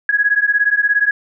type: beating tone pair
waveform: sine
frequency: 1659 / 1676 Hz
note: G#6 / G#6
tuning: -2 / +15 cents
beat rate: 17 Hz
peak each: -15 dBFS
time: 0.09-1.11 s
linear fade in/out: 2 ms
effects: none